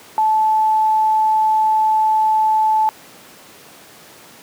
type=tone; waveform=sine; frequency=870 Hz; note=A5; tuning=20 cents flat; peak=-12 dBFS; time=0.18-2.89 s; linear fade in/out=0 ms; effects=pink hiss -42 dBFS RMS until 4.42 s + high-pass 200 Hz 12 dB/octave